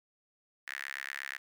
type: tone with high-pass filter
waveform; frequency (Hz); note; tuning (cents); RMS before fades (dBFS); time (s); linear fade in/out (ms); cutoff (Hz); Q
sawtooth; 68.4; C#2; -23; -41; 0.67-1.38; 10; 1800; 5.9
effects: none